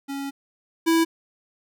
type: tone pair in turn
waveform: square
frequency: 277.2 / 328.9 Hz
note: C#4 / E4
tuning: 0 / -4 cents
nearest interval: minor third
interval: 296 cents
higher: second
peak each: -29 / -17 dBFS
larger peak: second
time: 0.08-0.31 / 0.86-1.05 s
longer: first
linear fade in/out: 20 ms
effects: none